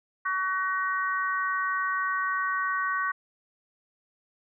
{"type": "harmonic tone", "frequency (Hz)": 376.6, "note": "F#4", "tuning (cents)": 31, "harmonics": [3, 4, 5], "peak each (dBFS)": [-28, -30, -32], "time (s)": [0.25, 3.12], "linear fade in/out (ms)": 10, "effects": []}